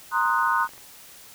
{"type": "chord", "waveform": "sine", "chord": "C half-diminished seventh", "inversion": "third", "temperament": "equal", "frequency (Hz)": [932.3, 1046.5, 1244.5, 1480], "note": ["Bb5", "C6", "Eb6", "Gb6"], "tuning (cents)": [0, 0, 0, 0], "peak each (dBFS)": -25, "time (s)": [0.11, 0.68], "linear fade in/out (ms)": 50}
{"type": "click train", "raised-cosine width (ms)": 0.5, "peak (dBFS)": -32, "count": 15, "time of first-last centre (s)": [0.17, 0.779], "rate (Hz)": 23}
{"effects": ["white hiss -47 dBFS RMS until 1.34 s"]}